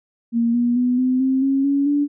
sine tone with pitch steps, 233.1 / 240.3 / 247.8 / 255.5 / 263.5 / 271.7 / 280.1 / 288.8 Hz, A#3 / B3 / B3 / C4 / C4 / C#4 / C#4 / D4, 0 / -47 / +6 / -41 / +12 / -35 / +18 / -29 cents, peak -15 dBFS, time 0.32-2.08 s, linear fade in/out 50 ms, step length 220 ms, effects none

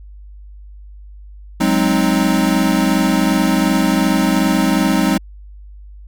square chord, Ab dominant seventh, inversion third, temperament equal, 185 / 207.7 / 261.6 / 311.1 Hz, Gb3 / Ab3 / C4 / Eb4, 0 / 0 / 0 / 0 cents, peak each -19 dBFS, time 1.6-5.18 s, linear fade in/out 10 ms, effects added 50 Hz sine -34 dBFS peak until 6.07 s

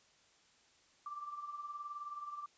sine tone with tremolo, 1174.7 Hz, D6, in tune, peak -39 dBFS, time 1.06-2.46 s, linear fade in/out 2 ms, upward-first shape triangle, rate 19 Hz, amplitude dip 70%, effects white hiss -68 dBFS RMS until 2.57 s + resampled to 16000 Hz

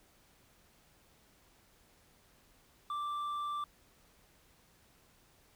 sine tone with hard clipping, 1174.7 Hz, D6, in tune, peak -36 dBFS, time 2.9-3.64 s, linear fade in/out 2 ms, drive 4 dB, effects pink hiss -66 dBFS RMS until 5.55 s

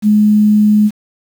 sine tone with quantisation, 210.7 Hz, G#3, 25 cents sharp, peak -6 dBFS, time 0.02-0.91 s, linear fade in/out 50 ms, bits 6, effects none

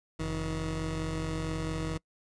20% pulse tone pair together, 44.65 / 159.3 Hz, F1 / D#3, +39 / +41 cents, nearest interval octave + minor seventh, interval 2202 cents, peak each -31 / -28 dBFS, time 0.19-1.98 s, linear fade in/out 10 ms, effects noise-tail reverb RT60 0.1 s tail -25 dB re dry + resampled to 22050 Hz

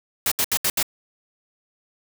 white noise bursts, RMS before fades -21 dBFS, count 5, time 0.26-0.828 s, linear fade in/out 2 ms, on 56 ms, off 72 ms, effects none

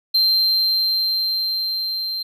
triangle tone with level ramp, 4145 Hz, C8, 17 cents flat, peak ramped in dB -12 to -22 dBFS, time 0.14-2.23 s, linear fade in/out 10 ms, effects none

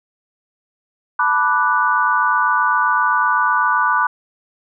sine chord, B minor seventh, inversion third, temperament equal, 880 / 987.8 / 1174.7 / 1480 Hz, A5 / B5 / D6 / F#6, 0 / 0 / 0 / 0 cents, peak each -23 / -18 / -18 / -18 dBFS, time 1.19-4.07 s, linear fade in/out 5 ms, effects none

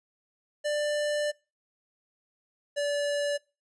square tone pair in turn, 592 / 577.8 Hz, D5 / D5, +14 / -28 cents, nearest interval unison, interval 42 cents, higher first, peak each -27 dBFS, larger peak neither, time 0.64-1.32 / 2.76-3.38 s, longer first, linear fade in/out 20 ms, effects noise-tail reverb RT60 0.3 s tail -23 dB re dry + resampled to 22050 Hz

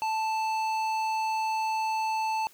sine tone with tanh clipping, 880 Hz, A5, in tune, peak -28 dBFS, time 0.02-2.47 s, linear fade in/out 0 ms, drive 14 dB, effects white hiss -57 dBFS RMS until 2.53 s

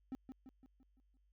triangle tone with echo, 261.6 Hz, C4, in tune, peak -38 dBFS, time 0.12-0.15 s, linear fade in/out 0 ms, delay 170 ms, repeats 6, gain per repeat -6 dB, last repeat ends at 1.17 s, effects added 50 Hz sine -70 dBFS peak until 1.32 s

